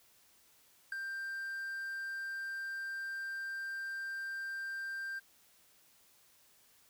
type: tone with ADSR envelope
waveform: triangle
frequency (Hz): 1575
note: G6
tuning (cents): +8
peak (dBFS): -30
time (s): 0.92-5.2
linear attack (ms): 4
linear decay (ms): 5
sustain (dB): -6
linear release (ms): 19
effects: white hiss -66 dBFS RMS until 6.89 s